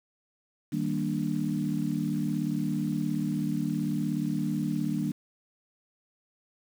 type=chord; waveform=sine; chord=Eb major seventh; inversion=none; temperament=equal with one note detuned; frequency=157.19 / 196 / 233.1 / 293.7 Hz; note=Eb3 / G3 / Bb3 / D4; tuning=+18 / 0 / 0 / 0 cents; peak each=-32 dBFS; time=0.72-5.12 s; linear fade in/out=10 ms; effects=8-bit